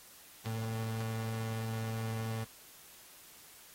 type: tone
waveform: 35% pulse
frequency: 112.1 Hz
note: A2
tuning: 33 cents sharp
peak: -33 dBFS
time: 0.45-2.45 s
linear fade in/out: 20 ms
type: clicks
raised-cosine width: 0.2 ms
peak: -26 dBFS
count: 2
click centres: 0.459 / 1.006 s
effects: white hiss -56 dBFS RMS until 3.74 s + AAC 48 kbps